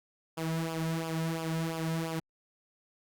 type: tone with flanger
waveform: sawtooth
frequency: 162.7 Hz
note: E3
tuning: 22 cents flat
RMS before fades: -33 dBFS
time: 0.37-2.2 s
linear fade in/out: 10 ms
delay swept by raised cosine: 0.49 to 2.69 ms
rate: 2.9 Hz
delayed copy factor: -0.7
effects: Opus 48 kbps